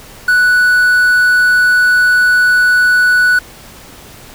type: tone with quantisation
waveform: triangle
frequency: 1480 Hz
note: F#6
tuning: in tune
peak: -5 dBFS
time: 0.28-3.39 s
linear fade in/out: 5 ms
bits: 5
effects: pink hiss -36 dBFS RMS until 4.34 s